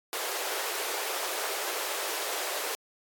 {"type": "high-pass noise", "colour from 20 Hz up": "pink", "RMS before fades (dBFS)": -33, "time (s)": [0.13, 2.75], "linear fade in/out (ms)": 0, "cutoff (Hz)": 380, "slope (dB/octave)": 48, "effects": ["AAC 64 kbps"]}